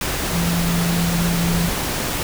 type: tone in noise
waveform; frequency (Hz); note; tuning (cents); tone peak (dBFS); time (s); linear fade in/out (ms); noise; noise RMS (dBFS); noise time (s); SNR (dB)
sine; 170.8; F3; -38; -18; 0.33-1.69; 2; pink; -23; 0.01-2.23; +2
effects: none